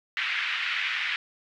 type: band-pass noise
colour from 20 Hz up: pink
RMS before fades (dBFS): -29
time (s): 0.17-1.16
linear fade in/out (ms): 0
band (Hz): 1700 to 3000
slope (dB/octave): 24
effects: none